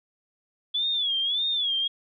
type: tone with vibrato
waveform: sine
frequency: 3412 Hz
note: G#7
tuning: 46 cents sharp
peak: -23 dBFS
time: 0.74-1.88 s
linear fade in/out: 10 ms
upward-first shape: sine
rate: 1.7 Hz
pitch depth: 130 cents each way
effects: none